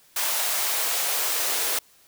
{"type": "noise with high-pass filter sweep", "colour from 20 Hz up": "white", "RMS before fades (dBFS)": -25, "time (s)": [0.16, 1.79], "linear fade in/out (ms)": 5, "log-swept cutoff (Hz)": [730, 460], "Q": 1.3, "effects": ["white hiss -57 dBFS RMS until 2.07 s"]}